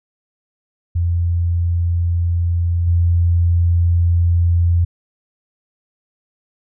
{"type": "tone with level steps", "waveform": "sine", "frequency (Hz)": 85.9, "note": "F2", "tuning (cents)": -28, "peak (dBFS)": [-14, -11], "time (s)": [0.95, 4.85], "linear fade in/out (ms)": 10, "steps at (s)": 2.87, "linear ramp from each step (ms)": 5, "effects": []}